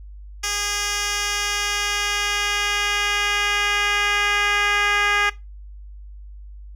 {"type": "tone with band-pass filter sweep", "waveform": "10% pulse", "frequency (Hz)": 410, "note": "G#4", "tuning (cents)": -22, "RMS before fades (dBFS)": -21, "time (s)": [0.43, 5.3], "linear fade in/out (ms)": 10, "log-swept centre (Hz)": [5300, 2100], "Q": 1.2, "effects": ["noise-tail reverb RT60 0.2 s tail -18 dB re dry", "added 50 Hz sine -36 dBFS peak until 6.75 s"]}